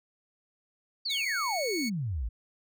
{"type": "exponential sweep", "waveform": "sine", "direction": "down", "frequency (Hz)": [4699, 50.2], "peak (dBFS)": -29, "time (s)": [1.05, 2.29], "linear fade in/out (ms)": 10}
{"type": "tone", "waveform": "20% pulse", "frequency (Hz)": 2217, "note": "C#7", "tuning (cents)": 0, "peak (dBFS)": -27, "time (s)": [1.09, 1.9], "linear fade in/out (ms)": 20}
{"effects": []}